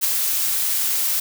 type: noise with ADSR envelope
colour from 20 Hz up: blue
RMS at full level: -17 dBFS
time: 0.01-1.2 s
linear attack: 32 ms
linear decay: 13 ms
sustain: -4 dB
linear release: 4 ms
effects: none